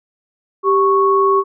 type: tone pair together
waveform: sine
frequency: 391.7 / 1106 Hz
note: G4 / C#6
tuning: -1 / -4 cents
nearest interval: octave + tritone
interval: 1797 cents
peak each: -13 dBFS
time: 0.63-1.44 s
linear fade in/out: 50 ms
effects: none